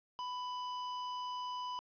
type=tone; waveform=square; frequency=995 Hz; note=B5; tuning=13 cents sharp; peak=-39 dBFS; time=0.19-1.79 s; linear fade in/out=0 ms; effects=resampled to 11025 Hz + 11-bit